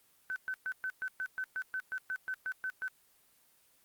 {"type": "tone bursts", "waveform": "sine", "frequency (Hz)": 1522, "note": "F#6", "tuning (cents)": 48, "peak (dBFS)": -33, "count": 15, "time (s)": [0.3, 2.88], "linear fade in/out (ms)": 0, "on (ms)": 60, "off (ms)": 120, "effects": ["white hiss -67 dBFS RMS until 3.84 s", "Opus 24 kbps"]}